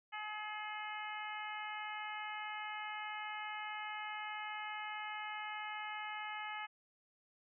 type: harmonic tone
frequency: 424.8 Hz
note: G#4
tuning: 39 cents sharp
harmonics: 2 / 3 / 4 / 5 / 6 / 7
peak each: -45 / -48 / -49 / -47 / -52 / -52 dBFS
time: 0.12-6.67 s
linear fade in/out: 20 ms
effects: none